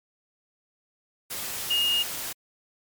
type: tone in noise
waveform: sine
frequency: 2849 Hz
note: F7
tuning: 34 cents sharp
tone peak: -21 dBFS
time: 1.7-2.03 s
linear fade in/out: 10 ms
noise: white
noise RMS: -33 dBFS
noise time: 1.3-2.33 s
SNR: +9 dB
effects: MP3 96 kbps